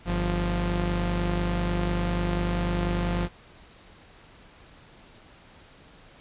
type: tone pair together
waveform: sawtooth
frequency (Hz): 50.17 / 174.61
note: G1 / F3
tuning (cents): +41 / 0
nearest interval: octave + minor seventh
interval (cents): 2159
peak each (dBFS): -23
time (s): 0.05-3.29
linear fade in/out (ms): 50
effects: pink hiss -52 dBFS RMS until 6.2 s + resampled to 8000 Hz